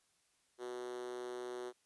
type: tone with high-pass filter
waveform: 5% pulse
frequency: 123.47 Hz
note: B2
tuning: in tune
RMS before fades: -44 dBFS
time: 0.58-1.73 s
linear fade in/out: 50 ms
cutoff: 380 Hz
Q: 6.3
effects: white hiss -75 dBFS RMS until 1.85 s + resampled to 24000 Hz